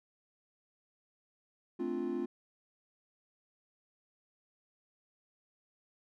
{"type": "chord", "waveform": "triangle", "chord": "D minor seventh", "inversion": "second", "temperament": "equal", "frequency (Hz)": [220, 261.6, 293.7, 349.2], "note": ["A3", "C4", "D4", "F4"], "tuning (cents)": [0, 0, 0, 0], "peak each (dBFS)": [-40, -36, -40, -34], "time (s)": [1.79, 2.26], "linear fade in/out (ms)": 10, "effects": []}